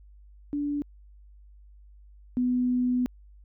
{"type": "tone pair in turn", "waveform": "sine", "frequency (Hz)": [289.8, 248.9], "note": ["D4", "B3"], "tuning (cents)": [-23, 14], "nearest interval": "minor third", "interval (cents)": 263, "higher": "first", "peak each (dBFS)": [-26, -22], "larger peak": "second", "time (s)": [[0.53, 0.82], [2.37, 3.06]], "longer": "second", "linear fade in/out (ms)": 0, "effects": ["added 50 Hz sine -49 dBFS peak until 3.44 s"]}